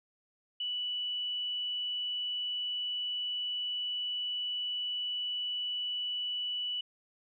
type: tone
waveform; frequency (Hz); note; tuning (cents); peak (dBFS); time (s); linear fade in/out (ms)
sine; 2960; F#7; 0; -32; 0.6-6.81; 5
effects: none